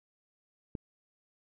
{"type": "click", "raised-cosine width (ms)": 3, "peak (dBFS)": -24, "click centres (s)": 0.752, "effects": []}